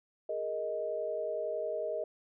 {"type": "chord", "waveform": "sine", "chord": "Ab suspended second", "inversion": "none", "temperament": "equal with one note detuned", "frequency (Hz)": [415.3, 466.2, 626.2], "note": ["Ab4", "Bb4", "Eb5"], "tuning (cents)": [0, 0, 11], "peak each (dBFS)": [-40, -38, -34], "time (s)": [0.29, 2.04], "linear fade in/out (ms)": 5, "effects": []}